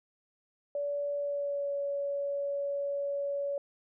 sine tone with pitch glide, 574 to 564.8 Hz, D5 to C#5, -40 to +32 cents, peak -30 dBFS, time 0.75-3.58 s, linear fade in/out 2 ms, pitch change -28 cents, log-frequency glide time 1.17-1.73 s, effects none

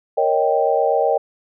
sine chord, Eb dominant seventh, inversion second, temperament equal, 466.2 / 554.4 / 622.3 / 784 Hz, Bb4 / Db5 / Eb5 / G5, 0 / 0 / 0 / 0 cents, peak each -20 dBFS, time 0.17-1.18 s, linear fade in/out 10 ms, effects none

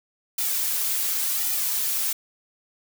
blue noise with flanger, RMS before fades -25 dBFS, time 0.38-2.13 s, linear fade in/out 5 ms, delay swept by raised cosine 1.8 to 4.2 ms, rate 0.91 Hz, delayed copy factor -0.65, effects none

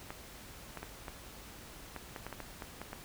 clicks, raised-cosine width 0.5 ms, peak -26 dBFS, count 12, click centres 0.105 / 0.773 / 0.83 / 1.082 / 1.963 / 2.162 / 2.266 / 2.327 / 2.403 / 2.622 / 2.816 / 2.931 s, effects added 50 Hz sine -59 dBFS peak until 3.04 s + pink hiss -51 dBFS RMS until 3.04 s

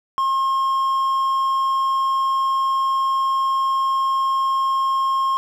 triangle tone, 1072 Hz, C6, 42 cents sharp, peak -15 dBFS, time 0.18-5.37 s, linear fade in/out 0 ms, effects none

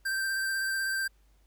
square tone with vibrato, 1568 Hz, G6, in tune, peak -29 dBFS, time 0.05-1.08 s, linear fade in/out 10 ms, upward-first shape sine, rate 16 Hz, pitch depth 16 cents each way, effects added 50 Hz sine -60 dBFS peak until 1.46 s + pink hiss -71 dBFS RMS until 1.46 s

